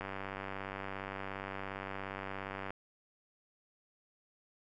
click train, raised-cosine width 0.5 ms, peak -25 dBFS, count 263, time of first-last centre 0.01-2.705 s, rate 97.2 Hz, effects none

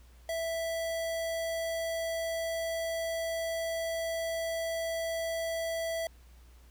square tone, 659.3 Hz, E5, in tune, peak -32 dBFS, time 0.29-6.07 s, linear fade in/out 2 ms, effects added 60 Hz sine -53 dBFS peak until 6.7 s + pink hiss -64 dBFS RMS until 6.7 s

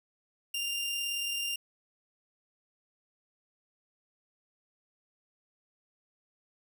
sawtooth tone with amplitude modulation, 2794 Hz, F7, in tune, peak -27 dBFS, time 0.54-1.56 s, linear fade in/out 5 ms, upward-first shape sine, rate 38.5 Hz, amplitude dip 25%, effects none

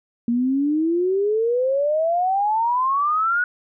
sine exponential sweep, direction up, 232 to 1477 Hz, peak -17 dBFS, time 0.28-3.44 s, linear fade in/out 2 ms, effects none

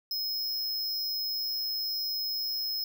square tone with amplitude modulation, 5140 Hz, E8, 45 cents flat, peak -28 dBFS, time 0.11-2.84 s, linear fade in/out 2 ms, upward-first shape sine, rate 261 Hz, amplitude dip 50%, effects none

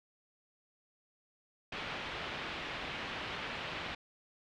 white low-pass noise, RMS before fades -41 dBFS, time 1.72-3.95 s, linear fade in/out 5 ms, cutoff 3200 Hz, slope 24 dB/octave, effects none

